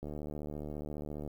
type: click train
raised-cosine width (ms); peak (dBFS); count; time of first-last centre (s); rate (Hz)
2; -28; 94; 0.03-1.277; 74.6
effects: 10-bit